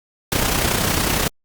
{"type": "noise with amplitude modulation", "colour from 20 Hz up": "pink", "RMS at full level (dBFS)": -17, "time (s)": [0.32, 1.28], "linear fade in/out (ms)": 2, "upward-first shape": "sine", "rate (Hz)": 30.9, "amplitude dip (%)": 55, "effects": ["Opus 48 kbps"]}